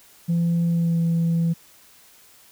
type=tone with pitch glide; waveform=sine; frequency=169.6 to 166.98 Hz; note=E3 to E3; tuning=+50 to +23 cents; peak=-16 dBFS; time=0.28-1.54 s; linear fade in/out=20 ms; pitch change=-27 cents; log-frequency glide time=0.66-0.99 s; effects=tanh soft clip ceiling -16 dBFS + white hiss -52 dBFS RMS until 2.51 s